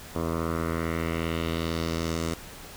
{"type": "tone with low-pass filter sweep", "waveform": "10% pulse", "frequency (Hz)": 82.41, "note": "E2", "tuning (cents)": 0, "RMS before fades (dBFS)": -29, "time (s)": [0.15, 2.34], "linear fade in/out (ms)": 5, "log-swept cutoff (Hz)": [930, 8100], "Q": 1.9, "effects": ["pink hiss -44 dBFS RMS until 2.76 s"]}